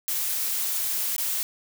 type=noise with dropouts; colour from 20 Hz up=blue; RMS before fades=-27 dBFS; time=0.08-1.43 s; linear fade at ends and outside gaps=0 ms; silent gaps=1.164-1.181 s; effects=none